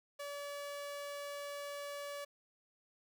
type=tone; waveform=sawtooth; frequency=573 Hz; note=D5; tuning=43 cents flat; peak=-38 dBFS; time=0.19-2.25 s; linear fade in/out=10 ms; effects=12-bit